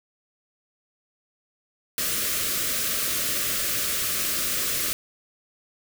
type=band-stop noise; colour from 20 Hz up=white; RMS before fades=-26 dBFS; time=1.98-4.93 s; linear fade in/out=0 ms; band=670 to 1100 Hz; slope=96 dB/octave; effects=none